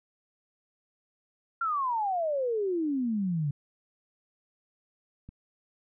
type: exponential sweep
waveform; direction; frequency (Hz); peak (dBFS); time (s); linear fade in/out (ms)
sine; down; 1396.9 to 138.59; -26; 1.61-3.51; 5
type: click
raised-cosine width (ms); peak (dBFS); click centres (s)
5; -32; 5.29
effects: none